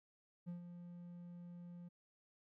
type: tone with ADSR envelope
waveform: triangle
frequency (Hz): 174.61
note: F3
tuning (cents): 0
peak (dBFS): -40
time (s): 0.46-1.89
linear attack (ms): 27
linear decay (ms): 120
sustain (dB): -8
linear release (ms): 14
effects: none